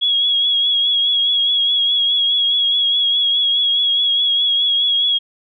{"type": "tone with vibrato", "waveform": "sine", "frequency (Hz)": 3327, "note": "G#7", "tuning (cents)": 2, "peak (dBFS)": -13, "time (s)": [0.01, 5.19], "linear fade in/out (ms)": 20, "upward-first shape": "triangle", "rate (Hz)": 4.8, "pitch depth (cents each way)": 38, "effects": []}